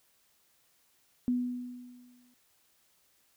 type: tone with exponential decay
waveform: sine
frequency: 246.9 Hz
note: B3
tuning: in tune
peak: -24 dBFS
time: 1.28-2.34 s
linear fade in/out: 0 ms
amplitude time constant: 230 ms
effects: white hiss -69 dBFS RMS until 3.36 s